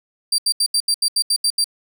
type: tone bursts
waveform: 30% pulse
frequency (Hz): 4699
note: D8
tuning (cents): 0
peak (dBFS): -12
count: 10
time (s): 0.32-1.643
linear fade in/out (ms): 5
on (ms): 63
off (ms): 77
effects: none